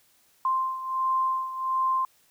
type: beating tone pair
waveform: sine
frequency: 1046.5 / 1047.9 Hz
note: C6 / C6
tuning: 0 / +2 cents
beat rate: 1.4 Hz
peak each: -25 / -30 dBFS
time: 0.45-2.05 s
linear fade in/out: 2 ms
effects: white hiss -63 dBFS RMS until 2.3 s